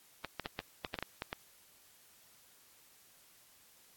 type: clicks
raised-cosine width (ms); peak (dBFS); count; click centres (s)
0.3; -20; 10; 0.247 / 0.397 / 0.459 / 0.591 / 0.848 / 0.942 / 0.988 / 1.026 / 1.221 / 1.329
effects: white hiss -63 dBFS RMS until 3.96 s + AAC 64 kbps